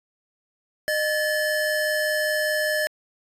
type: tone pair together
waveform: square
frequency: 612 / 1731 Hz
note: D#5 / A6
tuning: -29 / -29 cents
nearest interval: octave + tritone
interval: 1800 cents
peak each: -25 dBFS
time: 0.88-2.87 s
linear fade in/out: 0 ms
effects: resampled to 32000 Hz